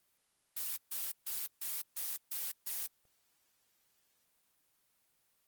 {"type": "noise bursts", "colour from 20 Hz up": "blue", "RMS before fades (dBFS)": -38, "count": 7, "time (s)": [0.56, 2.87], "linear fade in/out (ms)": 10, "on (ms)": 210, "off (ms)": 140, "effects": ["white hiss -75 dBFS RMS until 5.47 s", "Opus 24 kbps"]}